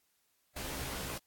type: noise with comb filter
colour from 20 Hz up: pink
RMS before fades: -40 dBFS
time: 0.56-1.18 s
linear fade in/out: 5 ms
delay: 15 ms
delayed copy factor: +0.75
effects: white hiss -75 dBFS RMS until 1.26 s + AAC 64 kbps